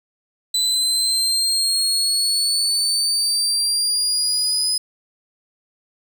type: exponential sweep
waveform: 30% pulse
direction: up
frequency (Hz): 3994 to 5030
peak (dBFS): -14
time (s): 0.54-4.78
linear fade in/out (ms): 5
effects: none